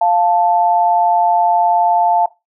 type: tone pair together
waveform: sine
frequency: 699.1 / 880 Hz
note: F5 / A5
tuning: +2 / 0 cents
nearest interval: major third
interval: 398 cents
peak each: -13 dBFS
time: 0.01-2.26 s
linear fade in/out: 5 ms
effects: noise-tail reverb RT60 0.2 s tail -17 dB re dry